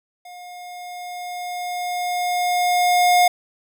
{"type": "tone with level ramp", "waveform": "square", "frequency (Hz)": 715, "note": "F5", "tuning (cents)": 41, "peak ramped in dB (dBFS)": [-38, -12], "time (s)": [0.25, 3.28], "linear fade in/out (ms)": 5, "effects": []}